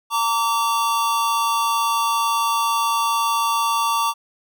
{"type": "tone pair together", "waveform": "square", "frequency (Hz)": [915.1, 1153], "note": ["A#5", "D6"], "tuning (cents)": [-32, -32], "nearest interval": "major third", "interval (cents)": 400, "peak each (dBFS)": [-22, -21], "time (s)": [0.1, 4.14], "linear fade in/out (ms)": 50, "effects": []}